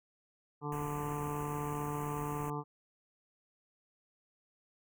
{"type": "harmonic tone", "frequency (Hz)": 146.83, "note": "D3", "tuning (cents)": 0, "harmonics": [1, 2, 3, 5, 6, 7, 8], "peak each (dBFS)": [-39, -43, -42, -48, -43, -45, -45], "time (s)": [0.61, 2.64], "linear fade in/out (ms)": 50}
{"type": "band-stop noise", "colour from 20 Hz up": "pink", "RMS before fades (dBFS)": -47, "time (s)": [0.72, 2.5], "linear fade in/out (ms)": 2, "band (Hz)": [2900, 6200], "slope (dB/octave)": 96}
{"effects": []}